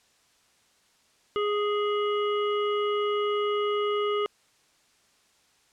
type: harmonic tone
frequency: 414.9 Hz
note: G#4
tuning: 2 cents flat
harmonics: 1 / 3 / 5 / 7 / 8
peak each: -25 / -30 / -40 / -37 / -49 dBFS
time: 1.36-4.26 s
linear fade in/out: 0 ms
effects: white hiss -64 dBFS RMS until 5.72 s + low-pass 8000 Hz 12 dB/octave